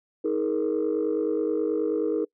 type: tone cluster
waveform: sine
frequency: 316.5 / 420.6 / 470 Hz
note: D#4 / G#4 / A#4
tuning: +30 / +22 / +14 cents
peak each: -26 dBFS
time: 0.24-2.25 s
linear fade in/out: 10 ms
effects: noise-tail reverb RT60 0.1 s tail -25 dB re dry + tanh soft clip ceiling -17 dBFS